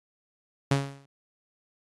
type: tone with exponential decay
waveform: sawtooth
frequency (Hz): 138.59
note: C#3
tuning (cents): 0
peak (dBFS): -15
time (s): 0.71-1.06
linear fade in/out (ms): 5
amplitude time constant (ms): 76
effects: low-pass 10000 Hz 12 dB/octave + AAC 32 kbps